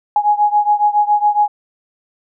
sine beating tone pair, 830.6 / 837.8 Hz, G#5 / G#5, 0 / +15 cents, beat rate 7.2 Hz, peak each -13 / -15 dBFS, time 0.16-1.48 s, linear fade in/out 2 ms, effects none

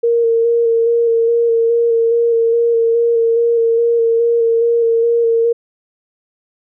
sine tone with vibrato, 463.3 Hz, A#4, 11 cents flat, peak -10 dBFS, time 0.03-5.53 s, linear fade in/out 10 ms, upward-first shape square, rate 2.4 Hz, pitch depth 17 cents each way, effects none

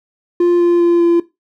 triangle tone with pitch steps, 349.2 / 346.6 / 344 / 341.4 Hz, F4 / F4 / F4 / F4, 0 / -13 / -26 / -39 cents, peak -6 dBFS, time 0.4-1.2 s, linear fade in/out 5 ms, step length 200 ms, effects noise-tail reverb RT60 0.2 s tail -18 dB re dry + tanh soft clip ceiling -2 dBFS

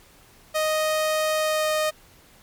sawtooth tone with pitch glide, 622.3 to 618 Hz, D#5 to D#5, 0 to -12 cents, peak -17 dBFS, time 0.54-1.91 s, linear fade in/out 20 ms, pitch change -12 cents, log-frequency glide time 1.36-1.73 s, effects pink hiss -53 dBFS RMS until 2.42 s + MP3 96 kbps

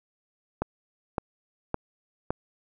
click train, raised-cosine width 1 ms, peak -12 dBFS, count 4, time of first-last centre 0.62-2.305 s, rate 1.78 Hz, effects none

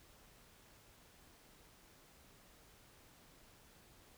silence, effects pink hiss -64 dBFS RMS until 4.17 s

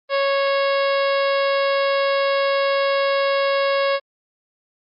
harmonic tone with a mistuned harmonic, 553 Hz, C#5, 4 cents flat, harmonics 1 / 2 / 3 / 4 / 5 / 6 / 7 / 8 / 9, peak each -18 / -24 / -28 / -30 / -32 / -34 / -35 / -36 / -37 dBFS, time 0.09-4 s, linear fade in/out 50 ms, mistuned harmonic 4, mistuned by -21 cents, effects Opus 32 kbps

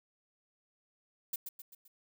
violet noise with echo, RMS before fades -36 dBFS, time 1.33-1.36 s, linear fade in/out 5 ms, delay 130 ms, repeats 4, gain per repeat -6 dB, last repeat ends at 1.88 s, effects none

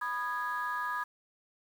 sine chord, G# minor, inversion first, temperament equal with one note detuned, 987.8 / 1230.9 / 1661.2 Hz, B5 / D#6 / G#6, 0 / -19 / 0 cents, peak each -35 / -35 / -35 dBFS, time 0.01-1.04 s, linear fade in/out 10 ms, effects tanh soft clip ceiling -25 dBFS + 9-bit

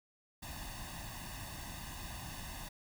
pink noise with comb filter, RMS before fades -45 dBFS, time 0.42-2.69 s, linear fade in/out 10 ms, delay 1.1 ms, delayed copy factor +0.85, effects none

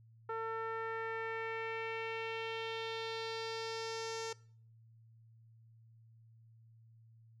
sawtooth tone with low-pass filter sweep, 450 Hz, A4, 39 cents sharp, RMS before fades -40 dBFS, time 0.29-4.33 s, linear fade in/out 5 ms, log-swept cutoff 1300 to 6400 Hz, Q 2.6, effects noise-tail reverb RT60 0.5 s tail -21 dB re dry + added 113 Hz sine -59 dBFS peak until 7.4 s

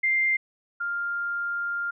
sine tone pair in turn, 2097 / 1399.6 Hz, C7 / F6, +3 / +3 cents, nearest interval perfect fifth, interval 700 cents, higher first, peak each -20 / -26 dBFS, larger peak first, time 0.03-0.37 / 0.8-1.91 s, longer second, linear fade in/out 10 ms, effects none

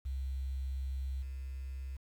sine tone with level steps, 66.2 Hz, C2, 21 cents sharp, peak -34 / -38 dBFS, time 0.05-1.97 s, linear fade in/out 10 ms, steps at 1.22 s, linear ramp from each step 5 ms, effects 10-bit

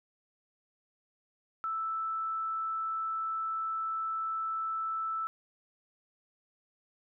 sine tone, 1318.5 Hz, E6, in tune, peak -31 dBFS, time 1.64-5.27 s, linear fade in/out 0 ms, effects none

